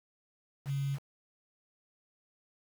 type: tone with quantisation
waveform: sine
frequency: 138.59 Hz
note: C#3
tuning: in tune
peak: -30 dBFS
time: 0.65-0.99 s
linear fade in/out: 50 ms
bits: 8
effects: none